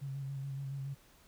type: tone with vibrato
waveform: sine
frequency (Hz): 137.1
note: C#3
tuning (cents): -19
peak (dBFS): -37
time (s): 0.01-0.95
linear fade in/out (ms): 20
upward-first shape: square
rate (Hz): 7.1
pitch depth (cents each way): 25
effects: pink hiss -63 dBFS RMS until 1.27 s